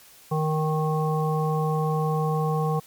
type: harmonic tone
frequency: 155.7 Hz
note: D#3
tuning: 2 cents sharp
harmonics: 1 / 3 / 5 / 7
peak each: -23 / -28 / -30 / -31 dBFS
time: 0.31-2.8 s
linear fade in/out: 10 ms
effects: white hiss -51 dBFS RMS until 2.86 s + MP3 96 kbps